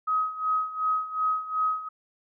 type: tone with tremolo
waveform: sine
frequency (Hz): 1266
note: D#6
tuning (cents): +30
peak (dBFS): -21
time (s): 0.07-1.89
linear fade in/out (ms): 10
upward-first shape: sine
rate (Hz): 2.7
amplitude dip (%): 80
effects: none